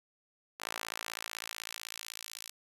sawtooth tone with high-pass filter sweep, 55.9 Hz, A1, 28 cents sharp, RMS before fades -43 dBFS, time 0.59-2.51 s, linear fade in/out 20 ms, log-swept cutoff 1000 to 4300 Hz, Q 0.72, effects resampled to 32000 Hz

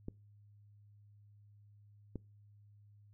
clicks, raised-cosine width 3 ms, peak -28 dBFS, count 2, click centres 0.084 / 2.157 s, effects noise-tail reverb RT60 0.3 s tail -24 dB re dry + added 103 Hz sine -59 dBFS peak until 3.13 s

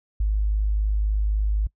sine tone, 51.91 Hz, G#1, in tune, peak -19 dBFS, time 0.2-1.67 s, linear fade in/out 5 ms, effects noise-tail reverb RT60 0.1 s tail -23 dB re dry

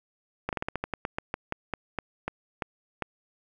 slowing click train, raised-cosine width 0.5 ms, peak -14 dBFS, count 17, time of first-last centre 0.49-3.023 s, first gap 38 ms, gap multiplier 1.17, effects 9-bit

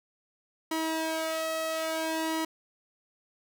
sawtooth tone with flanger, 320.9 Hz, E4, 46 cents flat, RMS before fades -31 dBFS, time 0.71-2.45 s, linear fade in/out 5 ms, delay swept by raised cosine 1 to 1.57 ms, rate 0.58 Hz, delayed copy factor +0.8, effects none

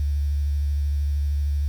sine tone with vibrato, 72 Hz, D2, 34 cents flat, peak -20 dBFS, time 0-1.68 s, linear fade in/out 0 ms, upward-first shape sine, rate 13 Hz, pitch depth 32 cents each way, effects 8-bit

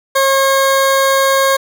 20% pulse tone, 541 Hz, C#5, 42 cents flat, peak -5 dBFS, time 0.15-1.57 s, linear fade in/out 10 ms, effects none

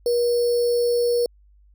sine tone with sample-and-hold, 479.6 Hz, A#4, 49 cents sharp, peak -17 dBFS, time 0.06-1.26 s, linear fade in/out 2 ms, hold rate 4900 Hz, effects added 50 Hz sine -51 dBFS peak until 1.74 s

